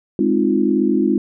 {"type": "chord", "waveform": "sine", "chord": "F minor seventh", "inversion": "first", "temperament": "equal", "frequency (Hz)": [207.7, 261.6, 311.1, 349.2], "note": ["Ab3", "C4", "Eb4", "F4"], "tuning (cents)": [0, 0, 0, 0], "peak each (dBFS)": -19, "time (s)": [0.19, 1.18], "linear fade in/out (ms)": 2, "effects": []}